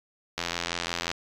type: click train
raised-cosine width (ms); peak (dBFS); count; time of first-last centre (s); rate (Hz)
0.2; -11; 64; 0.38-1.115; 85.7
effects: resampled to 24000 Hz